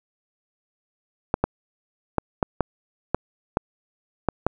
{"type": "clicks", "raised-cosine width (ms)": 1, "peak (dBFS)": -5, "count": 9, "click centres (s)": [1.341, 1.44, 2.183, 2.428, 2.607, 3.146, 3.571, 4.287, 4.466], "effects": []}